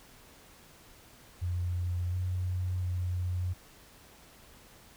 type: tone with pitch steps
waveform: sine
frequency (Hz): 88.6 / 91.1 / 90.1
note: F2 / F#2 / F#2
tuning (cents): +25 / -26 / -45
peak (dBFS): -29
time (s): 1.41-3.54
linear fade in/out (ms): 20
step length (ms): 710
effects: pink hiss -56 dBFS RMS until 4.96 s